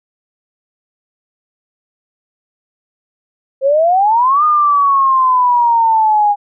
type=exponential two-way sweep; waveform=sine; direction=up then down; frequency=523.3 to 1229 to 814 Hz; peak=-8 dBFS; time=3.61-6.36 s; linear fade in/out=50 ms; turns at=4.44 s; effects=none